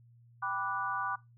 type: chord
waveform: sine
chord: G major seventh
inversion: none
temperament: equal with one note detuned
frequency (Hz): 784 / 987.8 / 1174.7 / 1471.5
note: G5 / B5 / D6 / F#6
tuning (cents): 0 / 0 / 0 / -10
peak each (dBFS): -40 / -38 / -35 / -37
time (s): 0.42-1.16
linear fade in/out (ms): 10
effects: noise-tail reverb RT60 0.2 s tail -18 dB re dry + added 118 Hz sine -57 dBFS peak until 1.37 s